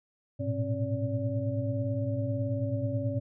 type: tone cluster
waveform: sine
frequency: 106.1 / 115.4 / 124.4 / 270.3 / 573 Hz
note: G#2 / A#2 / B2 / C#4 / D5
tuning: +38 / -17 / +13 / -44 / -43 cents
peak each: -32 / -34 / -36 / -35 / -35 dBFS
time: 0.39-3.2 s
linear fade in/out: 20 ms
effects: none